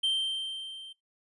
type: tone with level ramp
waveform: triangle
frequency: 3136 Hz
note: G7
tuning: in tune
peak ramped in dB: -22 to -42 dBFS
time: 0.03-0.93 s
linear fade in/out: 10 ms
effects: noise-tail reverb RT60 0.2 s tail -22 dB re dry + resampled to 24000 Hz